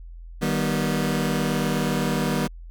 sawtooth chord, Eb augmented, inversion none, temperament just, 155.56 / 194.45 / 243.1 Hz, Eb3 / G3 / B3, 0 / -14 / -27 cents, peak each -22 dBFS, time 0.41-2.48 s, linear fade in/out 20 ms, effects added 42 Hz sine -37 dBFS peak until 2.7 s

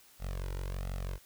sawtooth tone with flanger, 46.09 Hz, F#1, 6 cents flat, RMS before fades -37 dBFS, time 0.19-1.19 s, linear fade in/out 50 ms, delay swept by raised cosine 1.5 to 2.1 ms, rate 1.4 Hz, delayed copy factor +1, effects white hiss -60 dBFS RMS until 1.25 s

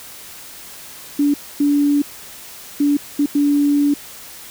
sine tone bursts at uneven times, 288.2 Hz, D4, 33 cents flat, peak -12 dBFS, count 5, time 1.19-1.34 / 1.6-2.02 / 2.8-2.97 / 3.19-3.26 / 3.35-3.94 s, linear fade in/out 5 ms, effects white hiss -37 dBFS RMS until 4.5 s

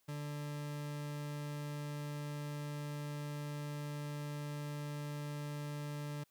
40% pulse tone, 146.83 Hz, D3, in tune, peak -39 dBFS, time 0.08-6.24 s, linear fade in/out 10 ms, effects white hiss -75 dBFS RMS until 6.3 s

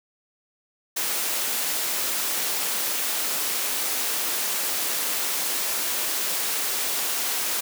white high-pass noise, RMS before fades -26 dBFS, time 0.96-7.61 s, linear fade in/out 10 ms, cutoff 270 Hz, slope 12 dB/octave, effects none

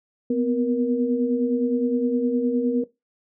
sine tone cluster, 242.1 / 251.8 / 472.8 Hz, B3 / B3 / A#4, -34 / +34 / +24 cents, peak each -28 / -22 / -24 dBFS, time 0.3-2.84 s, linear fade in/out 5 ms, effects noise-tail reverb RT60 0.2 s tail -18 dB re dry

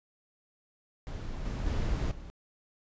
brown noise with level steps, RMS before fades -37 / -33 / -30 / -44 dBFS, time 1.07-2.3 s, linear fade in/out 0 ms, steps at 1.45 / 1.66 / 2.11 s, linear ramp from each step 5 ms, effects resampled to 16000 Hz

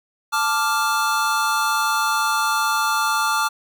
square chord, D minor, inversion second, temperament equal, 880 / 1174.7 / 1396.9 Hz, A5 / D6 / F6, 0 / 0 / 0 cents, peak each -24 / -23 / -23 dBFS, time 0.32-3.49 s, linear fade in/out 20 ms, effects none

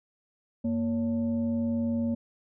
sine tone with frequency modulation, 233.1 Hz, A#3, in tune, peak -25 dBFS, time 0.64-2.15 s, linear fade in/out 10 ms, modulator 327 Hz, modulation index 0.5, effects none

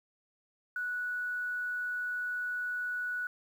sine tone with quantisation, 1473 Hz, F#6, 8 cents flat, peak -32 dBFS, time 0.76-3.27 s, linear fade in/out 2 ms, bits 10, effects none

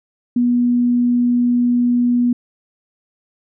sine tone, 243 Hz, B3, 28 cents flat, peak -12 dBFS, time 0.36-2.33 s, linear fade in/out 5 ms, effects none

